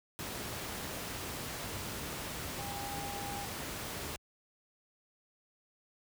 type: tone in noise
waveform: sine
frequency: 806 Hz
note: G5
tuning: 48 cents sharp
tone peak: -42 dBFS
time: 2.59-3.45 s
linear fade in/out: 0 ms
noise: pink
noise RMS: -40 dBFS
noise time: 0.19-4.16 s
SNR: -5 dB
effects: high-pass 60 Hz 12 dB/octave